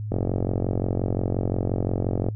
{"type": "click train", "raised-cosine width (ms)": 2, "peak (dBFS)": -11, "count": 100, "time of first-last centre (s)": [0.12, 2.286], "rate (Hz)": 45.7, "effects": ["noise-tail reverb RT60 0.1 s tail -22 dB re dry", "added 106 Hz sine -28 dBFS peak until 2.35 s"]}